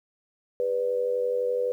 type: tone with amplitude modulation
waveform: sine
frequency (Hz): 493.9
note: B4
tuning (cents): 0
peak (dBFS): -20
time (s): 0.6-1.72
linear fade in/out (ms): 0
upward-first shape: sine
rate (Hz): 91.9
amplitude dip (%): 70
effects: 10-bit